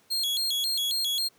40% pulse tone with vibrato, 3756 Hz, A#7, 12 cents sharp, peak -24 dBFS, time 0.1-1.29 s, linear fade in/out 20 ms, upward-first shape square, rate 3.7 Hz, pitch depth 200 cents each way, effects pink hiss -62 dBFS RMS until 1.38 s + high-pass 150 Hz 12 dB/octave

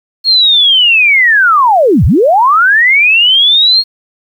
sine linear two-way sweep, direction down then up, 4319 to 56.5 to 4319 Hz, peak -4 dBFS, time 0.24-3.84 s, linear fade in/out 50 ms, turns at 2.05 s, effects 7-bit

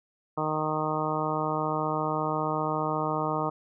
harmonic tone, 154.7 Hz, D#3, 10 cents flat, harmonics 1 / 2 / 3 / 4 / 5 / 6 / 7 / 8, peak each -34 / -34 / -34 / -34 / -34 / -34 / -34 / -34 dBFS, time 0.37-3.5 s, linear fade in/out 10 ms, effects none

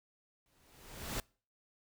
pink noise with exponential growth, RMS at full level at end -36 dBFS, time 0.46-1.2 s, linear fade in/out 1 ms, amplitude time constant 160 ms, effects noise-tail reverb RT60 0.4 s tail -25 dB re dry

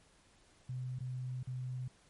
sine tone with dropouts, 127.1 Hz, C3, 50 cents flat, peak -37 dBFS, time 0.69-1.88 s, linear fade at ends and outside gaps 5 ms, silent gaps 0.988-1.005 / 1.431-1.472 s, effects pink hiss -66 dBFS RMS until 2.09 s + MP3 48 kbps

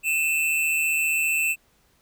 square tone pair together, 2508 / 2663 Hz, D#7 / E7, +13 / +17 cents, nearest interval minor second, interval 104 cents, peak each -30 / -22 dBFS, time 0.03-1.56 s, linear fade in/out 50 ms, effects pink hiss -63 dBFS RMS until 2.01 s

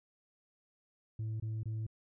sine tone bursts, 110 Hz, A2, in tune, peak -32 dBFS, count 3, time 1.19-1.866 s, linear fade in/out 5 ms, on 210 ms, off 23 ms, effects tanh soft clip ceiling -34 dBFS

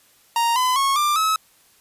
45% pulse tone with pitch steps, 932.3 / 1010.8 / 1096 / 1188.3 / 1288.4 Hz, A#5 / B5 / C#6 / D6 / E6, 0 / +40 / -20 / +20 / -40 cents, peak -17 dBFS, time 0.36-1.36 s, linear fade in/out 2 ms, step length 200 ms, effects white hiss -56 dBFS RMS until 1.8 s + resampled to 32000 Hz

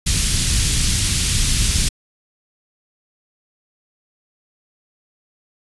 pink band-stop noise, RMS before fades -17 dBFS, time 0.06-1.89 s, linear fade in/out 10 ms, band 140 to 3400 Hz, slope 12 dB/octave, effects resampled to 24000 Hz

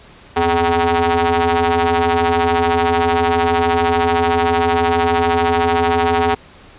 sawtooth ring-modulated tone, 171.3 Hz, F3, 33 cents flat, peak -6 dBFS, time 0.36-6.35 s, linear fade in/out 10 ms, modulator 593 Hz, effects pink hiss -43 dBFS RMS until 6.78 s + resampled to 8000 Hz

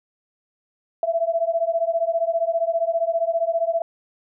sine beating tone pair, 659.3 / 674.3 Hz, E5 / E5, 0 / +39 cents, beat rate 15 Hz, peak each -22 dBFS, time 1.03-3.82 s, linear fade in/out 2 ms, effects none

